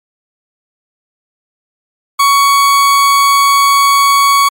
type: tone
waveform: 40% pulse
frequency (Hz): 1119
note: C#6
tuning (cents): +16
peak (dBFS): -5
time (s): 2.19-4.49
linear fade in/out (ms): 10
effects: MP3 64 kbps